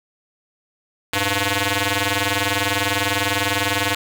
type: ring-modulated tone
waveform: 5% pulse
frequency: 200 Hz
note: G3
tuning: 35 cents sharp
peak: -4 dBFS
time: 1.13-3.95 s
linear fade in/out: 2 ms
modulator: 1290 Hz
effects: none